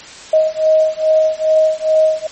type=beating tone pair; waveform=sine; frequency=627 / 629.4 Hz; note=D#5 / D#5; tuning=+13 / +20 cents; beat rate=2.4 Hz; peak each=-13 dBFS; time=0.33-2.27 s; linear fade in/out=5 ms; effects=white hiss -35 dBFS RMS until 2.31 s + MP3 32 kbps